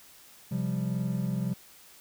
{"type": "chord", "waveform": "triangle", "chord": "C suspended fourth", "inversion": "none", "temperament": "just", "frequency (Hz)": [130.81, 174.42, 196.22], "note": ["C3", "F3", "G3"], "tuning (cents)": [0, -2, 2], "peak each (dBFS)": -30, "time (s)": [0.51, 1.54], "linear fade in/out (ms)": 10, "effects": ["white hiss -54 dBFS RMS until 2 s"]}